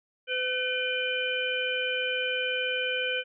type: harmonic tone with a mistuned harmonic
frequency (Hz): 506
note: B4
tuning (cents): +42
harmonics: 1 / 3 / 5 / 6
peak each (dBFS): -32 / -32 / -32 / -32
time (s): 0.27-3.24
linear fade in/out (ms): 50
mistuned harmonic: 5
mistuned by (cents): -89
effects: none

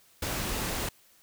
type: noise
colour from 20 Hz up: pink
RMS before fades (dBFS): -32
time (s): 0.22-0.89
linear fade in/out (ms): 5
effects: white hiss -61 dBFS RMS until 1.22 s

